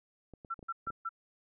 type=clicks; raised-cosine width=2 ms; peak=-36 dBFS; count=6; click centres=0.337 / 0.448 / 0.592 / 0.628 / 0.872 / 0.903 s
type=tone bursts; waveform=sine; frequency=1348 Hz; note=E6; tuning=38 cents sharp; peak=-33 dBFS; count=4; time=0.5-1.092 s; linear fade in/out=10 ms; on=43 ms; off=140 ms
effects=none